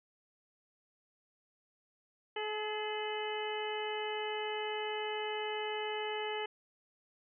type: harmonic tone with a mistuned harmonic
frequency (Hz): 427.1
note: G#4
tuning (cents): +48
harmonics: 1 / 2 / 3 / 4 / 5 / 6 / 7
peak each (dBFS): -38 / -40 / -49 / -47 / -45 / -48 / -43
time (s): 2.36-6.46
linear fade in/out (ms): 5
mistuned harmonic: 5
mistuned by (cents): -54
effects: none